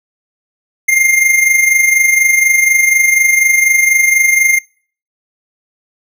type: tone with amplitude modulation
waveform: square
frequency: 2112 Hz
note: C7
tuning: 16 cents sharp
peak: -6 dBFS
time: 0.88-4.59 s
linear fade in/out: 10 ms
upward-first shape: sine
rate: 24.1 Hz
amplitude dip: 60%
effects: noise-tail reverb RT60 0.5 s tail -26 dB re dry